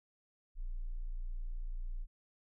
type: tone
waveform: sine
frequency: 29.14 Hz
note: A#0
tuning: in tune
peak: -36 dBFS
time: 0.55-2.07 s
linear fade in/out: 50 ms
effects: none